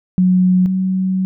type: tone pair in turn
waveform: sine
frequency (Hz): 183.4 / 187.69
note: F#3 / F#3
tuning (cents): -15 / +25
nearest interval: unison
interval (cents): 40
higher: second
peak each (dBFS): -9 / -14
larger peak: first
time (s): 0.18-0.66 / 0.66-1.25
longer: second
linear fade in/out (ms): 0
effects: none